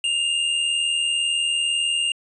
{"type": "tone pair together", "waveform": "square", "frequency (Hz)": [2741, 2821], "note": ["F7", "F7"], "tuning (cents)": [-33, 17], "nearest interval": "unison", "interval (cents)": 50, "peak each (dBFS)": [-29, -21], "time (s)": [0.04, 2.12], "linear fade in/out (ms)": 2, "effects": ["resampled to 22050 Hz"]}